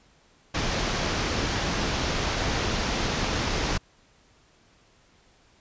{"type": "low-pass noise", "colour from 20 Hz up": "pink", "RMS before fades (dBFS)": -27, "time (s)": [0.54, 3.78], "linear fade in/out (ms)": 10, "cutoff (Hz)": 6600, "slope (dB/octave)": 48, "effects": ["pink hiss -60 dBFS RMS until 5.6 s", "resampled to 16000 Hz"]}